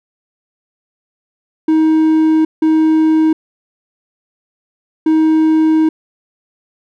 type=tone bursts at uneven times; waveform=triangle; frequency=315.8 Hz; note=D#4; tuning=26 cents sharp; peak=-6 dBFS; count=3; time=1.68-2.45 / 2.62-3.33 / 5.06-5.89 s; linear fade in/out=5 ms; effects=none